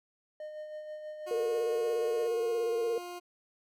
triangle tone with tremolo, 611 Hz, D#5, 32 cents flat, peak -36 dBFS, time 0.4-2.27 s, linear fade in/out 2 ms, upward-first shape sine, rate 6.2 Hz, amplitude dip 40%
20% pulse tone with pitch glide, 361.2 to 353.6 Hz, F#4 to F4, -42 to +22 cents, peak -35 dBFS, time 1.26-3.2 s, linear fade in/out 20 ms, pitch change -36 cents, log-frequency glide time 2.1-2.77 s
sine tone with vibrato, 460.7 Hz, A#4, 20 cents flat, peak -28 dBFS, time 1.31-2.98 s, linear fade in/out 2 ms, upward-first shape square, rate 17 Hz, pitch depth 39 cents each way
effects none

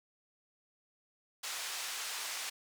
white band-pass noise, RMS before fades -40 dBFS, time 1.43-2.5 s, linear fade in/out 10 ms, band 790 to 7300 Hz, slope 12 dB/octave, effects none

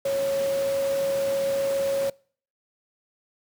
sine tone in noise, 550 Hz, C#5, 14 cents flat, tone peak -22 dBFS, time 0.05-2.1 s, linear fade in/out 5 ms, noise pink, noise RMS -36 dBFS, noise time 0.05-2.1 s, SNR +11 dB, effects noise-tail reverb RT60 0.5 s tail -25 dB re dry + high-pass 150 Hz 12 dB/octave

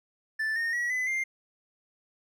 triangle tone with pitch steps, 1760 / 1840 / 1923.7 / 2011 / 2103 Hz, A6 / A#6 / B6 / B6 / C7, 0 / -23 / -46 / +31 / +8 cents, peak -25 dBFS, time 0.39-1.24 s, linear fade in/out 10 ms, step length 170 ms, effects none

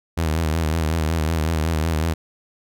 sawtooth tone with vibrato, 80 Hz, D#2, 49 cents sharp, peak -15 dBFS, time 0.17-2.14 s, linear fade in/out 10 ms, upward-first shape sine, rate 5.4 Hz, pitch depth 66 cents each way, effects none

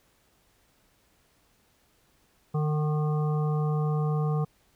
harmonic tone with a mistuned harmonic, 151.3 Hz, D#3, 48 cents flat, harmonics 1 / 3 / 5 / 7 / 8, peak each -24 / -34 / -38 / -41 / -42 dBFS, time 2.54-4.45 s, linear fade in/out 10 ms, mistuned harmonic 7, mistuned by +33 cents, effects pink hiss -66 dBFS RMS until 4.75 s

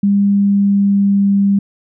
sine tone with pitch glide, 200.7 to 198.97 Hz, G3 to G3, +41 to +26 cents, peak -9 dBFS, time 0.03-1.59 s, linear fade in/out 5 ms, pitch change -15 cents, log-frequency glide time 0.24-1.29 s, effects none

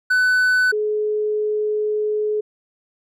triangle / sine tone pair in turn, 1500 / 424.3 Hz, F#6 / G#4, +23 / +37 cents, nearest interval octave + minor seventh, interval 2186 cents, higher first, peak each -12 / -18 dBFS, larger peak first, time 0.1-0.72 / 0.72-2.41 s, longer second, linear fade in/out 10 ms, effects none

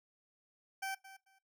20% pulse tone with echo, 774 Hz, G5, 22 cents flat, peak -32 dBFS, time 0.82-0.95 s, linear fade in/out 10 ms, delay 220 ms, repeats 2, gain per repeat -15 dB, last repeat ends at 1.39 s, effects noise-tail reverb RT60 0.2 s tail -19 dB re dry

